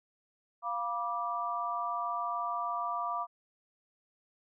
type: chord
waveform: sine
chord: B diminished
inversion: second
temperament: equal with one note detuned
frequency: 698.5 / 971.9 / 1174.7 Hz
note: F5 / B5 / D6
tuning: 0 / -28 / 0 cents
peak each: -37 / -37 / -34 dBFS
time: 0.62-3.27 s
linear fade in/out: 50 ms
effects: none